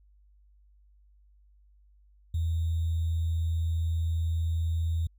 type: tone with sample-and-hold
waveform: sine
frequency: 82.41 Hz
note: E2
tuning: in tune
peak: -25 dBFS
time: 2.34-5.07 s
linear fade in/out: 5 ms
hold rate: 3675 Hz
effects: added 50 Hz sine -57 dBFS peak until 5.18 s